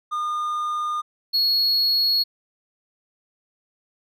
triangle tone pair in turn, 1216 / 4333 Hz, D#6 / C#8, -40 / -40 cents, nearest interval octave + minor seventh, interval 2200 cents, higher second, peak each -21 / -16 dBFS, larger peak second, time 0.11-1.02 / 1.33-2.24 s, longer neither, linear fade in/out 20 ms, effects none

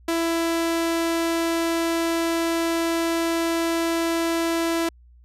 sawtooth tone, 332.7 Hz, E4, 16 cents sharp, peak -17 dBFS, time 0.08-4.89 s, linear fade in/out 5 ms, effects added 60 Hz sine -48 dBFS peak until 5.24 s + resampled to 32000 Hz

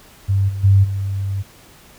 sine tone with level steps, 98 Hz, G2, in tune, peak -13 / -22 / -8 / -19 dBFS, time 0.28-1.43 s, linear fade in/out 20 ms, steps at 0.48 / 0.63 / 0.83 s, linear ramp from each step 20 ms, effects pink hiss -46 dBFS RMS until 1.98 s

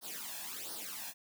white noise with flanger, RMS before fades -43 dBFS, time 0.01-1.14 s, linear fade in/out 50 ms, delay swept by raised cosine 0.2 to 1.2 ms, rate 1.4 Hz, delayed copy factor +0.75, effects high-pass 200 Hz 12 dB/octave

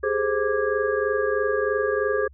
sine tone cluster, 401 / 424.1 / 523 / 1177 / 1647 Hz, G4 / G#4 / C5 / D6 / G#6, +39 / +36 / -1 / +3 / -15 cents, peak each -28 / -24 / -26 / -31 / -29 dBFS, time 0.03-2.28 s, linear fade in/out 10 ms, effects added 68 Hz sine -46 dBFS peak until 2.33 s

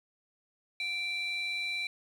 sine tone pair together, 2348 / 3969 Hz, D7 / B7, -1 / +8 cents, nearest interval major sixth, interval 909 cents, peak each -31 / -35 dBFS, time 0.8-1.87 s, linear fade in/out 2 ms, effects tanh soft clip ceiling -28 dBFS + 10-bit

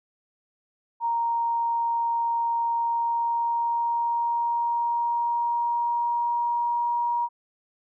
sine tone with pitch glide, 932.3 to 950.8 Hz, A#5 to A#5, 0 to +34 cents, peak -22 dBFS, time 1-7.29 s, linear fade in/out 50 ms, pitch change +34 cents, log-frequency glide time 2.71-6.84 s, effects none

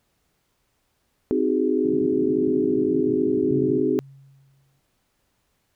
sine chord, Ab dominant seventh, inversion first, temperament just, 259.6 / 311.5 / 373.8 / 415.3 Hz, C4 / Eb4 / Gb4 / Ab4, -13 / +2 / +18 / 0 cents, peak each -24 dBFS, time 1.31-3.99 s, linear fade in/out 0 ms
pink band-pass noise, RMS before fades -35 dBFS, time 1.84-3.8 s, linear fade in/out 5 ms, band 130 to 300 Hz, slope 24 dB/octave
sine tone with exponential decay, 136.8 Hz, C#3, 23 cents flat, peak -25 dBFS, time 3.51-4.8 s, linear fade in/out 2 ms, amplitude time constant 280 ms
effects pink hiss -70 dBFS RMS until 5.75 s

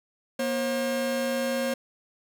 45% pulse tone pair together, 238.8 / 537 Hz, A#3 / C5, +42 / +45 cents, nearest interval octave + major second, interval 1403 cents, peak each -30 / -27 dBFS, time 0.39-1.74 s, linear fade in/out 5 ms, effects none

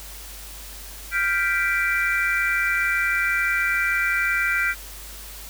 sine chord, G dominant seventh, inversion third, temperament equal, 1396.9 / 1568 / 1975.5 / 2349 Hz, F6 / G6 / B6 / D7, 0 / 0 / 0 / 0 cents, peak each -25 dBFS, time 1.11-4.75 s, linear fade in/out 50 ms, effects added 50 Hz sine -40 dBFS peak until 5.49 s + white hiss -40 dBFS RMS until 5.49 s

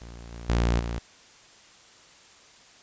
sawtooth tone with level steps, 58.27 Hz, A#1, in tune, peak -37 / -34 / -17 / -25 dBFS, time 0.01-0.99 s, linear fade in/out 5 ms, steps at 0.32 / 0.49 / 0.79 s, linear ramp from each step 5 ms, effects white hiss -53 dBFS RMS until 2.82 s + resampled to 16000 Hz

